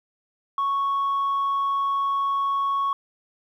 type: tone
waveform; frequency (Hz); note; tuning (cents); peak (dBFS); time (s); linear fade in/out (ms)
sine; 1108; C#6; -1; -19; 0.58-2.93; 2
effects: tanh soft clip ceiling -19 dBFS + 10-bit